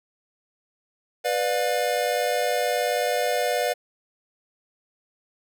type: chord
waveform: square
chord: B diminished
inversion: none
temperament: just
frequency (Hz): 493.9 / 592.7 / 711.2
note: B4 / D5 / F5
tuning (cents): 0 / +16 / +31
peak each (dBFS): -27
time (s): 1.24-3.74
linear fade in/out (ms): 20
effects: none